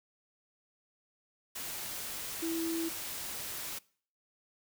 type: tone in noise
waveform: sine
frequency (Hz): 329.6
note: E4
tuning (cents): 0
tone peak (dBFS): -32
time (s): 2.42-2.89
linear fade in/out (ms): 10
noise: white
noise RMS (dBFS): -40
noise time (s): 1.55-3.79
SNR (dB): +5
effects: noise-tail reverb RT60 0.5 s tail -23 dB re dry